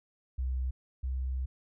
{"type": "tone pair in turn", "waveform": "sine", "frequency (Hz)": [64, 64.71], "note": ["C2", "C2"], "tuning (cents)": [-38, -19], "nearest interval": "unison", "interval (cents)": 19, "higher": "second", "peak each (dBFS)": [-29, -30], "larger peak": "first", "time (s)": [[0.38, 0.71], [1.03, 1.46]], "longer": "second", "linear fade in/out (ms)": 10, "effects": []}